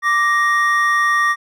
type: tone pair together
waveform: triangle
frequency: 1174 / 1869.5 Hz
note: D6 / A#6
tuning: -1 / +4 cents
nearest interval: minor sixth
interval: 805 cents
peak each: -14 dBFS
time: 0.02-1.36 s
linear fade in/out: 50 ms
effects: none